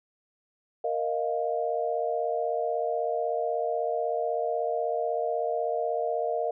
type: chord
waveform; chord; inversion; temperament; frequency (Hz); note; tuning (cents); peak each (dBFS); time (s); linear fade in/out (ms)
sine; Bb suspended fourth; none; equal; 466.2 / 622.3 / 698.5; Bb4 / Eb5 / F5; 0 / 0 / 0; -30; 0.84-6.51; 5
effects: none